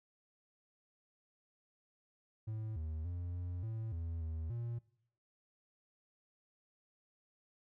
triangle tone with pitch steps, 109.4 / 78.6 / 87.7 / 88.7 / 111.5 / 83.1 / 80.1 / 117.8 Hz, A2 / D#2 / F2 / F2 / A2 / E2 / E2 / A#2, -9 / +18 / +8 / +27 / +23 / +15 / -49 / +19 cents, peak -36 dBFS, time 2.47-4.79 s, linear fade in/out 10 ms, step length 290 ms, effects noise-tail reverb RT60 0.6 s tail -20 dB re dry

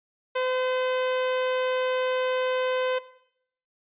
sawtooth tone, 511 Hz, C5, 41 cents flat, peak -20 dBFS, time 0.35-2.99 s, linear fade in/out 10 ms, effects noise-tail reverb RT60 0.7 s tail -17 dB re dry + resampled to 8000 Hz

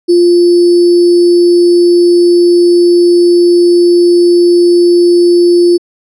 sine tone with sample-and-hold, 349 Hz, F4, 1 cent flat, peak -3 dBFS, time 0.08-5.78 s, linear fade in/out 20 ms, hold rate 4900 Hz, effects low-pass 8000 Hz 12 dB/octave

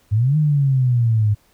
sine exponential two-way sweep, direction up then down, 99.2 to 155.56 to 102.5 Hz, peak -13 dBFS, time 0.11-1.35 s, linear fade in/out 20 ms, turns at 0.37 s, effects pink hiss -58 dBFS RMS until 1.53 s

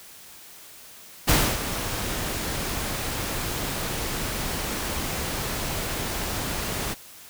pink noise with ADSR envelope, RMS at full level -18 dBFS, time 1.27-6.95 s, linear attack 24 ms, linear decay 270 ms, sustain -11 dB, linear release 26 ms, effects white hiss -46 dBFS RMS until 7.29 s

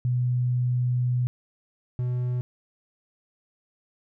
sine / triangle tone pair in turn, 124 / 124 Hz, B2 / B2, +7 / +7 cents, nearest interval unison, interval 0 cents, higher neither, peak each -21 / -22 dBFS, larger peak first, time 0.05-1.27 / 1.99-2.41 s, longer first, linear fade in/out 0 ms, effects none

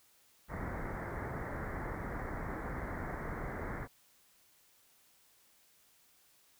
pink low-pass noise, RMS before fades -40 dBFS, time 0.48-3.88 s, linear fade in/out 50 ms, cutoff 2100 Hz, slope 96 dB/octave, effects white hiss -67 dBFS RMS until 6.59 s

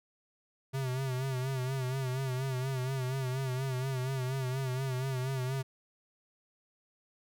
square tone with vibrato, 130.81 Hz, C3, in tune, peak -32 dBFS, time 0.73-5.63 s, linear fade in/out 20 ms, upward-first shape sine, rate 4.2 Hz, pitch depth 65 cents each way, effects none

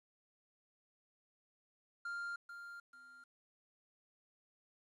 triangle tone with echo, 1396.9 Hz, F6, in tune, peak -38 dBFS, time 2.05-2.36 s, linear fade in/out 5 ms, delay 440 ms, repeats 2, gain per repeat -8 dB, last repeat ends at 3.24 s, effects resampled to 24000 Hz + 12-bit

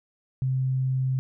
sine tone, 130.81 Hz, C3, in tune, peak -22 dBFS, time 0.42-1.19 s, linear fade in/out 0 ms, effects none

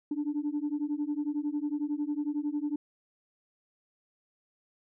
sine beating tone pair, 289.1 / 300.1 Hz, D4 / D4, -27 / +38 cents, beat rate 11 Hz, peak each -31 / -31 dBFS, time 0.11-2.76 s, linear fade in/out 5 ms, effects tanh soft clip ceiling -24 dBFS

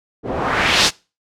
white noise with low-pass filter sweep, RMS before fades -17 dBFS, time 0.23-0.91 s, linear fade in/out 50 ms, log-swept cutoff 420 to 6200 Hz, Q 1.4, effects noise-tail reverb RT60 0.3 s tail -23 dB re dry

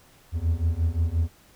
triangle beating tone pair, 79.5 / 85.2 Hz, D#2 / F2, +38 / -42 cents, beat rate 5.7 Hz, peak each -23 / -22 dBFS, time 0.32-1.3 s, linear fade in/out 50 ms, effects pink hiss -56 dBFS RMS until 1.55 s

